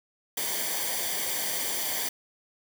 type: noise with comb filter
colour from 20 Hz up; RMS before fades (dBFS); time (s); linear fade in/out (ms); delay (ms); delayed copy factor
white; -30; 0.37-2.09; 5; 0.75; -0.7
effects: none